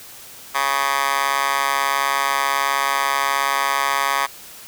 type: tone with high-pass filter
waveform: 10% pulse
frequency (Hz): 138.59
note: C#3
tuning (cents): 0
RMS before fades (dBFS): -20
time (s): 0.54-4.27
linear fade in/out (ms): 20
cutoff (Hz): 1200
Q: 5
effects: white hiss -40 dBFS RMS until 4.67 s